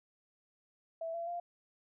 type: tone with pitch steps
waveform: sine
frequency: 658 / 676.5 / 695.5 Hz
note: E5 / E5 / F5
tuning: -3 / +45 / -7 cents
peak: -36 dBFS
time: 1.01-1.4 s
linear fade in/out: 5 ms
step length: 130 ms
effects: none